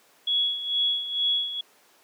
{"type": "tone with tremolo", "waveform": "sine", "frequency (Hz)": 3357, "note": "G#7", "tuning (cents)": 18, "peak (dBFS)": -20, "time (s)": [0.27, 1.61], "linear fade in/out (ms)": 5, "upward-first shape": "sine", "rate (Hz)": 2.2, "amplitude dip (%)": 70, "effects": ["pink hiss -58 dBFS RMS until 2.03 s", "high-pass 400 Hz 12 dB/octave"]}